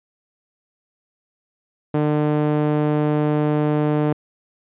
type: tone with band-pass filter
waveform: sawtooth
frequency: 150 Hz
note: D3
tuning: 37 cents sharp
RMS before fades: -19 dBFS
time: 1.94-4.13 s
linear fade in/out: 5 ms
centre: 390 Hz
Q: 0.84
effects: resampled to 8000 Hz